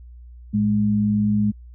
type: tone pair together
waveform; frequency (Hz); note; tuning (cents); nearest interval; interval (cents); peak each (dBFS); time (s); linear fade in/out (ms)
sine; 110 / 208.3; A2 / G#3; 0 / +5; major seventh; 1105; -24 / -17; 0.53-1.52; 20
effects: added 60 Hz sine -39 dBFS peak until 1.74 s